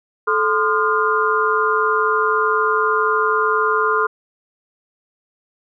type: tone cluster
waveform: sine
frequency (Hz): 434.6 / 1035 / 1222 / 1413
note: A4 / C6 / D#6 / F6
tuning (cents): -21 / -19 / -32 / +20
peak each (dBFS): -20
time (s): 0.27-4.07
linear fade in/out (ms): 10
effects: none